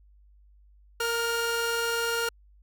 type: tone pair together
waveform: sawtooth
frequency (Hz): 463.6 / 1411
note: A#4 / F6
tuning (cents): -10 / +17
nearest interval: octave + perfect fifth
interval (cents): 1927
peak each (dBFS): -25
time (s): 1-2.29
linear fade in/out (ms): 5
effects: added 50 Hz sine -54 dBFS peak until 2.62 s